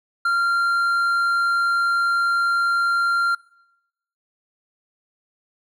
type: tone with hard clipping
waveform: triangle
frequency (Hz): 1385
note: F6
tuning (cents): -15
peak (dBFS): -18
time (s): 0.25-3.35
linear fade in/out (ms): 5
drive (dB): 7
effects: noise-tail reverb RT60 0.9 s tail -24 dB re dry